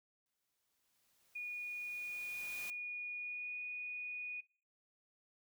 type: noise with exponential growth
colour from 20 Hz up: white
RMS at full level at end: -49 dBFS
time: 0.26-2.7 s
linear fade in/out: 0 ms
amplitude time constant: 530 ms
type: tone with pitch glide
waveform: sine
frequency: 2450 to 2468 Hz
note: D#7 to D#7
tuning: -27 to -15 cents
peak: -40 dBFS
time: 1.35-4.41 s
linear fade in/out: 10 ms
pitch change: +12 cents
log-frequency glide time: 3.18-3.61 s
effects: noise-tail reverb RT60 0.5 s tail -24 dB re dry